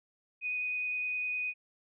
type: tone with vibrato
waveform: sine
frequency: 2489 Hz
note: D#7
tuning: in tune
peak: -31 dBFS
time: 0.41-1.54 s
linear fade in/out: 50 ms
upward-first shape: sine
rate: 9.8 Hz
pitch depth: 9 cents each way
effects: none